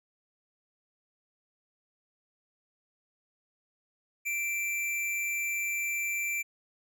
square tone with amplitude modulation, 2349 Hz, D7, in tune, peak -29 dBFS, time 4.25-6.43 s, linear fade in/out 20 ms, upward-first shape sine, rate 281 Hz, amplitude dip 25%, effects none

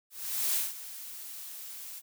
blue noise with ADSR envelope, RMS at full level -28 dBFS, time 0.1-2.02 s, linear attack 440 ms, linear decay 190 ms, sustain -15 dB, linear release 43 ms, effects none

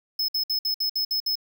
square tone bursts, 5190 Hz, E8, 28 cents flat, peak -23 dBFS, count 8, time 0.19-1.355 s, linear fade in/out 5 ms, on 94 ms, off 59 ms, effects 10-bit

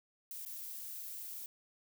violet noise with dropouts, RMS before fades -45 dBFS, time 0.31-1.46 s, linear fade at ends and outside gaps 1 ms, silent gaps 0.451-0.461 s, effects none

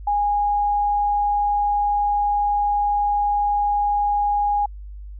sine tone, 822 Hz, G#5, 18 cents flat, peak -17 dBFS, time 0.07-4.66 s, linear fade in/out 5 ms, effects added 50 Hz sine -33 dBFS peak until 5.19 s

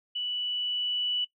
sine tone with level ramp, 2960 Hz, F#7, in tune, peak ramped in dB -29 to -25 dBFS, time 0.15-1.25 s, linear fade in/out 10 ms, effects noise-tail reverb RT60 0.1 s tail -19 dB re dry

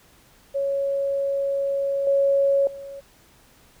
sine tone with level steps, 554.4 Hz, C#5, in tune, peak -21 / -16 / -34 dBFS, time 0.54-3.01 s, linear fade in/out 20 ms, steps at 2.07 / 2.67 s, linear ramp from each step 2 ms, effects pink hiss -55 dBFS RMS until 3.8 s

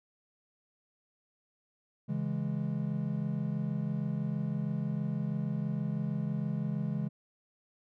triangle chord, C# minor, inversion none, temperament equal, 138.59 / 164.81 / 207.7 Hz, C#3 / E3 / G#3, 0 / 0 / 0 cents, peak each -33 dBFS, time 2.08-7.09 s, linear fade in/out 20 ms, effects none

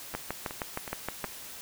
two click trains, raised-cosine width 0.5 ms, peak -23 / -16 dBFS, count 4 / 8, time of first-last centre 0.14-1.247 / 0.15-1.242 s, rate 2.71 / 6.41 Hz, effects white hiss -44 dBFS RMS until 1.61 s

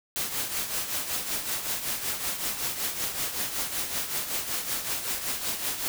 white noise with tremolo, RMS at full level -28 dBFS, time 0.16-5.88 s, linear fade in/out 0 ms, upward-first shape triangle, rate 5.3 Hz, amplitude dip 65%, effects none

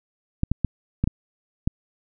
clicks, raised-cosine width 5 ms, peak -8 dBFS, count 6, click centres 0.434 / 0.516 / 0.647 / 1.04 / 1.075 / 1.675 s, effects none

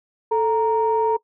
sine tone pair together, 440.4 / 933.2 Hz, A4 / A#5, +2 / +2 cents, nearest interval octave + minor second, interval 1300 cents, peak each -18 / -19 dBFS, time 0.31-1.17 s, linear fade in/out 10 ms, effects noise-tail reverb RT60 0.1 s tail -22 dB re dry + tanh soft clip ceiling -9 dBFS

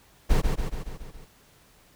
brown noise with echo, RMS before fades -19 dBFS, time 0.29-0.42 s, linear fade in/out 20 ms, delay 140 ms, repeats 6, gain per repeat -4 dB, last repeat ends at 1.26 s, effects pink hiss -58 dBFS RMS until 1.95 s

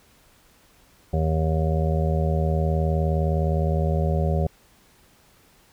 harmonic tone, 79.5 Hz, D#2, 38 cents sharp, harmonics 1 / 2 / 3 / 5 / 6 / 7 / 8 / 9, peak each -22 / -24 / -37 / -31 / -36 / -30 / -42 / -33 dBFS, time 1.13-4.47 s, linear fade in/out 5 ms, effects pink hiss -57 dBFS RMS until 5.72 s

